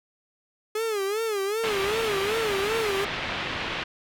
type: tone with vibrato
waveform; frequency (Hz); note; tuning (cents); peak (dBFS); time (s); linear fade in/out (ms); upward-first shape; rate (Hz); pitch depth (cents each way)
45% pulse; 420; G#4; +19; -25; 0.75-3.05; 5; sine; 2.6; 140
type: low-pass noise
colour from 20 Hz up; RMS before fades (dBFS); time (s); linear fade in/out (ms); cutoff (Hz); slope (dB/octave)
white; -31; 1.63-3.84; 10; 3300; 24
effects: none